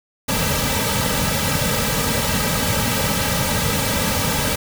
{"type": "noise with comb filter", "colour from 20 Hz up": "pink", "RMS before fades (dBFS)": -20, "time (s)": [0.28, 4.56], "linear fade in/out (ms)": 10, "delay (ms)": 2.8, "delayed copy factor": -1, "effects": []}